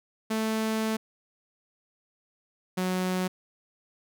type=tone pair in turn; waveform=sawtooth; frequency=220 / 184.18 Hz; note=A3 / F#3; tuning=0 / -8 cents; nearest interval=minor third; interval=308 cents; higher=first; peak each=-22 dBFS; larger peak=neither; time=0.3-0.97 / 2.77-3.28 s; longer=first; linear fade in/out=10 ms; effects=none